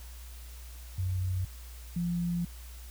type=tone pair in turn; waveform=sine; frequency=92.5 / 173.21 Hz; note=F#2 / F3; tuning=0 / -14 cents; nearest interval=major seventh; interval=1086 cents; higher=second; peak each=-28 dBFS; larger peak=neither; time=0.98-1.45 / 1.96-2.45 s; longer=second; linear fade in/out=5 ms; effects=added 60 Hz sine -43 dBFS peak until 2.9 s + white hiss -53 dBFS RMS until 2.9 s